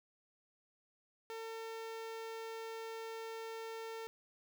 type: tone with notch filter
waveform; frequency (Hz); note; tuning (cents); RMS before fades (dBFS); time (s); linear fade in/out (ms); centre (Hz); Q
sawtooth; 450; A4; +39; -45; 1.3-4.07; 0; 11000; 0.59
effects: 12-bit